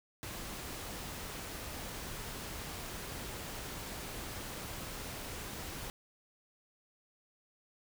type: noise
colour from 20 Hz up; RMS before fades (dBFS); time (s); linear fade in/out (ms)
pink; -43; 0.23-5.9; 0
effects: none